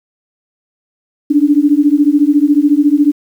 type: beating tone pair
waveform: sine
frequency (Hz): 285.1 / 299.1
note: C#4 / D4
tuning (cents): +49 / +32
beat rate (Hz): 14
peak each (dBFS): -10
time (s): 1.3-3.12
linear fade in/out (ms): 10
effects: 7-bit